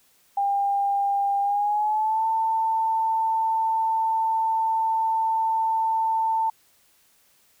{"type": "tone with pitch glide", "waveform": "sine", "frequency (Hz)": [800, 892.8], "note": ["G5", "A5"], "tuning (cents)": [35, 25], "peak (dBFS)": -20, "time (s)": [0.37, 6.5], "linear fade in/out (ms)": 5, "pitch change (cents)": 190, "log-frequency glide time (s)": [1.41, 2.26], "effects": ["white hiss -61 dBFS RMS until 7.6 s"]}